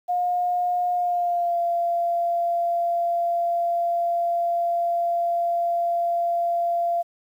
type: tone with pitch glide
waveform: sine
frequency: 714 to 688.1 Hz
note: F5 to F5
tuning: +38 to -26 cents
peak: -20 dBFS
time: 0.08-7.03 s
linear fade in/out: 20 ms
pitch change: -64 cents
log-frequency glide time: 0.93-1.59 s
effects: 9-bit